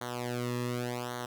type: tone with flanger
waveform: sawtooth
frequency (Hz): 122.2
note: B2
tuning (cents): -18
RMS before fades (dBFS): -35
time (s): 0.01-1.26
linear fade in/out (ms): 5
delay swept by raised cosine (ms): 0.39 to 1.35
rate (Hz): 0.87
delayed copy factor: -0.95
effects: none